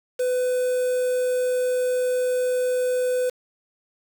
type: tone with quantisation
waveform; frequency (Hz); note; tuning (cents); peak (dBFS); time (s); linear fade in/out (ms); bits
triangle; 502; B4; +28; -18; 0.19-3.3; 10; 6
effects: none